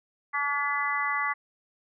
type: harmonic tone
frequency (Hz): 286.2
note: D4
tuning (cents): -45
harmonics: 3 / 4 / 5 / 6 / 7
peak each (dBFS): -35 / -29 / -37 / -35 / -29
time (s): 0.33-1.34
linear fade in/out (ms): 20
effects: none